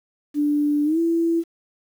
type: tone with pitch glide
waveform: sine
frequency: 293.7 to 333.5 Hz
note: D4 to E4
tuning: 0 to +20 cents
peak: -17 dBFS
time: 0.34-1.44 s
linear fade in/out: 50 ms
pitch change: +220 cents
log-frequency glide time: 0.84-0.99 s
effects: 8-bit